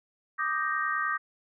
sine chord, Eb major seventh, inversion third, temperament equal, 1174.7 / 1244.5 / 1568 / 1864.7 Hz, D6 / Eb6 / G6 / Bb6, 0 / 0 / 0 / 0 cents, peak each -32 dBFS, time 0.38-1.18 s, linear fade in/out 20 ms, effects none

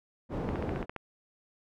white low-pass noise, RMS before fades -34 dBFS, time 0.29-0.86 s, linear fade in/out 50 ms, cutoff 410 Hz, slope 12 dB/octave
click train, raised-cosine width 0.5 ms, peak -22 dBFS, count 8, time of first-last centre 0.49-0.963 s, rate 14.8 Hz
effects none

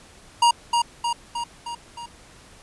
square tone with echo, 945 Hz, A#5, 23 cents sharp, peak -14 dBFS, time 0.42-0.51 s, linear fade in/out 5 ms, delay 310 ms, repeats 5, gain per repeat -4 dB, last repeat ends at 2.06 s, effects pink hiss -49 dBFS RMS until 2.62 s + resampled to 24000 Hz

